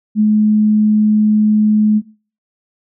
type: tone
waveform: sine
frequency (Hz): 213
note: G#3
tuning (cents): +44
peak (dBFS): -8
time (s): 0.15-2.02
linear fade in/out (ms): 50
effects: noise-tail reverb RT60 0.4 s tail -21 dB re dry